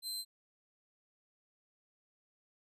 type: tone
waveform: sawtooth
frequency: 4101 Hz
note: C8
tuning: 36 cents flat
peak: -35 dBFS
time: 0.02-0.25 s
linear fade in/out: 50 ms
effects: resampled to 32000 Hz